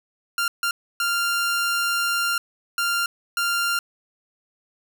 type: tone bursts at uneven times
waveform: sawtooth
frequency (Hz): 1392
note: F6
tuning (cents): -6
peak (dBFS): -17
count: 5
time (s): 0.38-0.48 / 0.63-0.71 / 1-2.38 / 2.78-3.06 / 3.37-3.79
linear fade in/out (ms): 2
effects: none